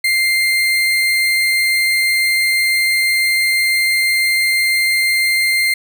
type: tone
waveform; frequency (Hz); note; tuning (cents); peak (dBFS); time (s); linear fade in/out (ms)
35% pulse; 2098; C7; +4; -11; 0.04-5.74; 5
effects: none